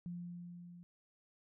sine tone with level ramp, 174.61 Hz, F3, in tune, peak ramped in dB -40 to -52 dBFS, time 0.06-0.83 s, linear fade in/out 0 ms, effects none

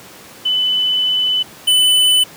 sine / square tone pair in turn, 3005 / 3005 Hz, F#7 / F#7, +26 / +26 cents, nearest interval unison, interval 0 cents, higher neither, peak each -13 / -10 dBFS, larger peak second, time 0.45-1.43 / 1.67-2.24 s, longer first, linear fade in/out 10 ms, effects pink hiss -38 dBFS RMS until 2.36 s + high-pass 150 Hz 12 dB/octave

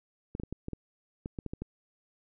clicks, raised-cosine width 3 ms, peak -23 dBFS, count 11, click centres 0.351 / 0.399 / 0.435 / 0.526 / 0.684 / 0.733 / 1.259 / 1.388 / 1.463 / 1.535 / 1.62 s, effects none

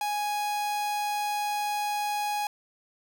45% pulse tone, 830.6 Hz, G#5, in tune, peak -27 dBFS, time 0.01-2.47 s, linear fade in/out 2 ms, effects none

